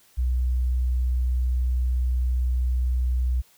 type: tone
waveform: sine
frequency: 62.3 Hz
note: B1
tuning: 16 cents sharp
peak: -20 dBFS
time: 0.17-3.42 s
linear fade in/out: 20 ms
effects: white hiss -58 dBFS RMS until 3.57 s